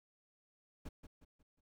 brown noise with echo, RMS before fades -45 dBFS, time 0.85-0.89 s, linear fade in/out 10 ms, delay 180 ms, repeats 4, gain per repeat -8 dB, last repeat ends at 1.61 s, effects none

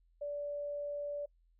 sine tone, 580 Hz, D5, 22 cents flat, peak -36 dBFS, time 0.21-1.26 s, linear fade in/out 10 ms, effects noise-tail reverb RT60 0.1 s tail -25 dB re dry + added 42 Hz sine -66 dBFS peak until 1.59 s

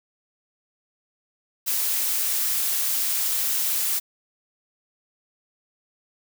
blue noise, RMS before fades -24 dBFS, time 1.66-4 s, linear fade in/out 20 ms, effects none

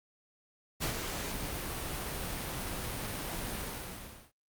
pink noise with ADSR envelope, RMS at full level -32 dBFS, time 0.8-4.32 s, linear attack 32 ms, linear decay 95 ms, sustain -5 dB, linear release 740 ms, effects Opus 48 kbps

